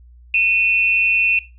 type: tone pair together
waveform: sine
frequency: 2489 / 2689 Hz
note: D#7 / E7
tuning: 0 / +34 cents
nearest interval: minor second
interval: 134 cents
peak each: -16 dBFS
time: 0.34-1.39 s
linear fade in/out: 2 ms
effects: noise-tail reverb RT60 0.3 s tail -18 dB re dry + added 60 Hz sine -42 dBFS peak until 1.58 s